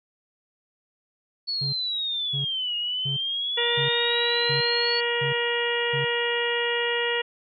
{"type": "linear two-way sweep", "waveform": "sine", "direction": "down then up", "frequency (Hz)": [4435, 2856, 4435], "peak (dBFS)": -25, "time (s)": [1.47, 5.01], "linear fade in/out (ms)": 20, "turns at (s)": 2.76}
{"type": "tone bursts", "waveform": "triangle", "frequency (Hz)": 138.59, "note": "C#3", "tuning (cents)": 0, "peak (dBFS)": -26, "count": 7, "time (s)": [1.61, 6.05], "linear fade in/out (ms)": 10, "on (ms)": 120, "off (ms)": 600}
{"type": "harmonic tone", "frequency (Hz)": 474.5, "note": "A#4", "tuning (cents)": 31, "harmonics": [1, 2, 3, 4, 5, 6, 7], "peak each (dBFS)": [-27, -33, -35, -28, -35, -29, -36], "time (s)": [3.57, 7.22], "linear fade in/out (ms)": 10}
{"effects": []}